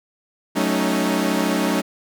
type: chord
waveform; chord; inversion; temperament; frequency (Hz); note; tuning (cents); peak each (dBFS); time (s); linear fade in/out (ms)
sawtooth; D# half-diminished seventh; first; equal with one note detuned; 187.36 / 220 / 277.2 / 311.1; F#3 / A3 / C#4 / D#4; +22 / 0 / 0 / 0; -20; 0.55-1.82; 20
effects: none